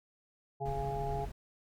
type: harmonic tone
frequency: 138.2 Hz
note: C#3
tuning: 5 cents flat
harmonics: 1 / 3 / 5 / 6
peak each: -39 / -39 / -39 / -39 dBFS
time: 0.6-1.26 s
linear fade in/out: 20 ms
type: noise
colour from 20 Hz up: brown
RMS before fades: -41 dBFS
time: 0.65-1.32 s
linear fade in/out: 10 ms
effects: none